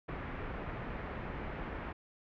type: low-pass noise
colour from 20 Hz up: pink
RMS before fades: -41 dBFS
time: 0.08-1.93 s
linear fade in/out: 10 ms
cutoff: 2200 Hz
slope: 24 dB/octave
effects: none